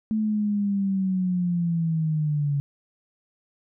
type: linear sweep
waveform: sine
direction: down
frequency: 219.1 to 140.7 Hz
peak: -21 dBFS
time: 0.11-2.6 s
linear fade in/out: 0 ms
effects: none